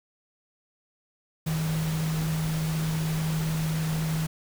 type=tone in noise; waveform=sine; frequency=158.5 Hz; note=D#3; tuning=32 cents sharp; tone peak=-25 dBFS; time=1.46-4.27 s; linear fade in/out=10 ms; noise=pink; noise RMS=-36 dBFS; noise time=1.46-4.27 s; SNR=+8 dB; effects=none